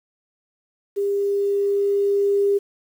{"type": "tone with level ramp", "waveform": "sine", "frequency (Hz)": 401.5, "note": "G4", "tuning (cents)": 41, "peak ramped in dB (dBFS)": [-19, -15], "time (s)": [0.96, 2.59], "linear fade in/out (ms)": 20, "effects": ["8-bit"]}